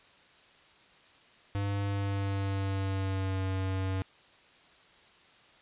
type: tone with pitch glide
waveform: square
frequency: 100.2 to 94.96 Hz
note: G2 to F#2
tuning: +38 to +45 cents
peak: -30 dBFS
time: 1.55-4.02 s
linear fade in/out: 0 ms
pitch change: -93 cents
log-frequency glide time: 1.84-3.42 s
effects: white hiss -59 dBFS RMS until 5.61 s + resampled to 8000 Hz